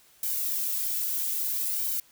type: noise with flanger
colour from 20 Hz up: violet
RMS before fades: -29 dBFS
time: 0.23-2 s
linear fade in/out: 2 ms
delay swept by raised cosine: 1.3 to 2.7 ms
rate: 0.61 Hz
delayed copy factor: +0.65
effects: white hiss -59 dBFS RMS until 2.11 s